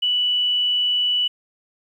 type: tone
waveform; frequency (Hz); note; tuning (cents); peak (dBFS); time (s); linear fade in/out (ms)
sine; 2960; F#7; 0; -17; 0.02-1.28; 10
effects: 9-bit